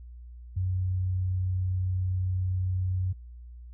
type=tone; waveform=sine; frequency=92.5 Hz; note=F#2; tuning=in tune; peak=-25 dBFS; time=0.56-3.13 s; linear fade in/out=10 ms; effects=added 60 Hz sine -42 dBFS peak until 3.73 s